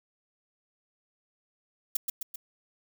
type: noise with echo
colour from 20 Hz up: violet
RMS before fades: -26 dBFS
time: 1.95-1.97 s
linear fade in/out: 5 ms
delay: 130 ms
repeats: 3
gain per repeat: -4 dB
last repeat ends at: 2.36 s
effects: none